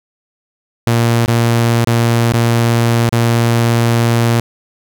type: tone with dropouts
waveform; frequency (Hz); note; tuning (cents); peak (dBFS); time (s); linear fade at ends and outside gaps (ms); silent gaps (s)
sawtooth; 117; A#2; +7; -6; 0.87-4.4; 0; 1.259-1.279 / 1.846-1.873 / 2.321-2.337 / 3.093-3.125
effects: none